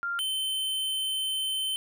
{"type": "tone pair in turn", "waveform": ["sine", "square"], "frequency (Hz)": [1393, 3079], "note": ["F6", "G7"], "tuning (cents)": [-5, -32], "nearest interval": "octave + major second", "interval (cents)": 1373, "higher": "second", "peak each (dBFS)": -28, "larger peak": "neither", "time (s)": [[0.03, 0.19], [0.19, 1.76]], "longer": "second", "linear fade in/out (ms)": 0, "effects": []}